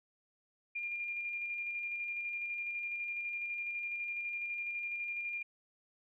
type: tone with tremolo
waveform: sine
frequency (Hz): 2404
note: D7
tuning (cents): +40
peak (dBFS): -35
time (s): 0.75-5.43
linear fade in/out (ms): 10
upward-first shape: square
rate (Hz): 12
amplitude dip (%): 25
effects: none